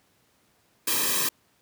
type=noise with comb filter; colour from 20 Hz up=white; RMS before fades=-25 dBFS; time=0.87-1.29 s; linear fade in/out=5 ms; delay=1.4 ms; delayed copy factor=-1; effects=pink hiss -65 dBFS RMS until 1.61 s + high-pass 100 Hz 12 dB/octave